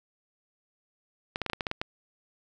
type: clicks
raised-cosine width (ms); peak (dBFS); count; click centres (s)
0.3; -14; 9; 1.359 / 1.417 / 1.463 / 1.499 / 1.533 / 1.608 / 1.668 / 1.714 / 1.815
effects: none